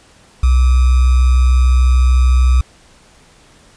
sine tone with sample-and-hold, 63.3 Hz, B1, 43 cents sharp, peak -7 dBFS, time 0.43-2.61 s, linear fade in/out 5 ms, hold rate 1225 Hz, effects pink hiss -47 dBFS RMS until 3.76 s + resampled to 22050 Hz

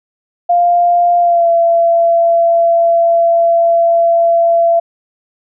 sine tone with pitch glide, 698.5 to 675.9 Hz, F5 to E5, 0 to +43 cents, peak -7 dBFS, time 0.49-4.8 s, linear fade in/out 10 ms, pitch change -57 cents, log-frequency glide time 1.19-1.49 s, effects none

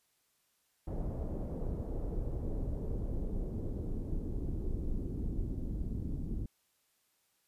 brown noise with low-pass filter sweep, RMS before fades -36 dBFS, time 0.87-6.46 s, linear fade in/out 5 ms, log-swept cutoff 610 to 260 Hz, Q 1.6, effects white hiss -75 dBFS RMS until 7.47 s + resampled to 32000 Hz

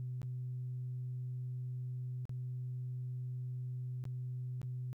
sine tone with dropouts, 125.8 Hz, B2, 32 cents sharp, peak -37 dBFS, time 0-4.93 s, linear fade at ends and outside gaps 0 ms, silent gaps 0.217-0.23 / 2.254-2.294 / 4.04-4.053 / 4.616-4.63 s, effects tanh soft clip ceiling -33 dBFS + 13-bit

